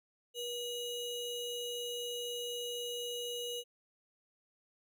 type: ring-modulated tone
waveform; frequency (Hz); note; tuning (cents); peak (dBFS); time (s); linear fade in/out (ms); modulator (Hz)
square; 1692; G#6; +32; -35; 0.34-3.64; 50; 1210
effects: none